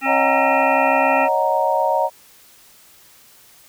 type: harmonic tone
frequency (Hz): 268.8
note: C4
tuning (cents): +47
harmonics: 1 / 3 / 5 / 7 / 9 / 10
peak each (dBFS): -25 / -23 / -25 / -25 / -25 / -26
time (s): 0.01-1.29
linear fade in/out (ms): 50
type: chord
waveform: sine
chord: D# minor seventh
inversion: third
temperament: equal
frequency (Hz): 554.4 / 622.3 / 740 / 932.3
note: C#5 / D#5 / F#5 / A#5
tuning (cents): 0 / 0 / 0 / 0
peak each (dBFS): -22 / -21 / -22 / -19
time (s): 0.05-2.1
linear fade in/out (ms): 50
effects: white hiss -49 dBFS RMS until 3.68 s